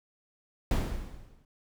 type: noise with exponential decay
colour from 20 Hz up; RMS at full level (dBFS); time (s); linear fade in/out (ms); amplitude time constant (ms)
brown; -22; 0.71-1.45; 2; 160
effects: none